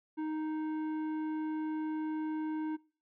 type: tone with tanh clipping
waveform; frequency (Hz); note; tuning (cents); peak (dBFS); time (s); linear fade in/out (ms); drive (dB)
sine; 311.1; D#4; 0; -35; 0.17-2.77; 20; 11
effects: noise-tail reverb RT60 0.4 s tail -24 dB re dry